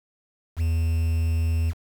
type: tone with quantisation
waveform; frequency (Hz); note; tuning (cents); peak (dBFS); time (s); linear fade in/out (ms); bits
triangle; 82.2; E2; -4; -18; 0.56-1.74; 50; 7
effects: none